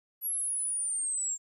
sine linear sweep, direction down, 11490 to 7330 Hz, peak -29 dBFS, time 0.21-1.38 s, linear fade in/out 50 ms, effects 11-bit

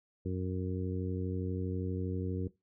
harmonic tone, 92.4 Hz, F#2, 2 cents flat, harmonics 1 / 2 / 3 / 4 / 5, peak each -35 / -38 / -40 / -41 / -42 dBFS, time 0.25-2.48 s, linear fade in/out 10 ms, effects noise-tail reverb RT60 0.2 s tail -18 dB re dry

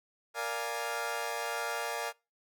20% pulse chord, Bb dominant seventh, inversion none, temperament equal, 466.2 / 587.3 / 698.5 / 830.6 Hz, Bb4 / D5 / F5 / Ab5, 0 / 0 / 0 / 0 cents, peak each -34 dBFS, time 0.34-2.13 s, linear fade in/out 50 ms, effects noise-tail reverb RT60 0.3 s tail -25 dB re dry

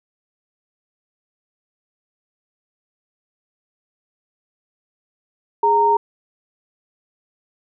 sine tone pair together, 415.3 / 924.8 Hz, G#4 / A#5, 0 / -14 cents, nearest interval octave + major second, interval 1386 cents, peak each -19 / -13 dBFS, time 5.63-5.97 s, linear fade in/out 5 ms, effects none

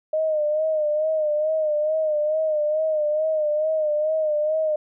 sine tone with vibrato, 615 Hz, D#5, 20 cents flat, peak -19 dBFS, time 0.13-4.76 s, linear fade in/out 5 ms, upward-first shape sine, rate 2.3 Hz, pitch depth 53 cents each way, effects none

